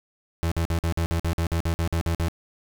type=tone bursts; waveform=35% pulse; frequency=83.4 Hz; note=E2; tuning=21 cents sharp; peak=-20 dBFS; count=14; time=0.43-2.284 s; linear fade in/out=0 ms; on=86 ms; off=50 ms; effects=none